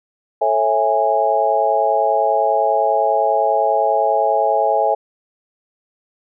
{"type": "chord", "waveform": "sine", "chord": "A major seventh", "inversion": "none", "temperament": "just", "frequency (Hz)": [440, 550, 660, 825], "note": ["A4", "C#5", "E5", "G#5"], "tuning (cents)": [0, -14, 2, -12], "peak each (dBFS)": [-22, -20, -18, -17], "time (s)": [0.41, 4.95], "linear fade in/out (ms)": 10, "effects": []}